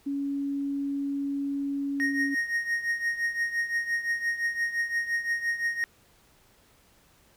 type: tone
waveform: sine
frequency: 280 Hz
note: C#4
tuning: 18 cents sharp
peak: -27 dBFS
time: 0.06-2.35 s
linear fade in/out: 10 ms
type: tone with tremolo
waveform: triangle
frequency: 1864.7 Hz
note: A#6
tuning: in tune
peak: -21 dBFS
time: 2-5.84 s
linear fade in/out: 0 ms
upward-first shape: triangle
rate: 5.8 Hz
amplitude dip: 80%
effects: pink hiss -61 dBFS RMS until 7.36 s